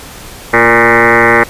sine tone with frequency modulation, 1174.7 Hz, D6, in tune, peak -4 dBFS, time 0.53-1.44 s, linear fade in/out 10 ms, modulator 118 Hz, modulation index 7.7, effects pink hiss -30 dBFS RMS until 1.49 s + resampled to 32000 Hz

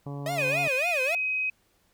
harmonic tone, 141.8 Hz, C#3, 40 cents sharp, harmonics 1 / 2 / 3 / 4 / 5 / 6 / 7 / 8, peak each -34 / -40 / -44 / -46 / -48 / -50 / -51 / -52 dBFS, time 0.06-0.68 s, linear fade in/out 5 ms
45% pulse tone with vibrato, 604 Hz, D5, 48 cents sharp, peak -28 dBFS, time 0.26-1.15 s, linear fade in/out 2 ms, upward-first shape sine, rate 3.6 Hz, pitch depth 290 cents each way
sine tone with pitch glide, 2489 to 2527 Hz, D#7 to D#7, 0 to +26 cents, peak -25 dBFS, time 0.38-1.5 s, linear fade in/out 5 ms, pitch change +26 cents, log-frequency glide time 0.95-1.05 s
effects pink hiss -67 dBFS RMS until 1.93 s

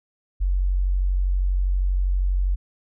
sine tone, 46.25 Hz, F#1, in tune, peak -18 dBFS, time 0.4-2.56 s, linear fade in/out 20 ms, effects none

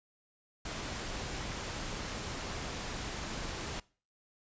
pink noise, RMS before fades -39 dBFS, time 0.65-3.8 s, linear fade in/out 5 ms, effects noise-tail reverb RT60 0.4 s tail -23 dB re dry + resampled to 16000 Hz

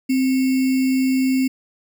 sine tone with sample-and-hold, 261.6 Hz, C4, in tune, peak -15 dBFS, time 0.09-1.48 s, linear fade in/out 10 ms, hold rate 2450 Hz, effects none

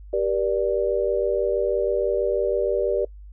sine chord, G minor, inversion none, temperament equal with one note detuned, 392 / 478.2 / 587.3 Hz, G4 / Bb4 / D5, 0 / +44 / 0 cents, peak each -24 dBFS, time 0.13-3.05 s, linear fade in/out 5 ms, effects noise-tail reverb RT60 0.1 s tail -24 dB re dry + added 50 Hz sine -39 dBFS peak until 3.32 s

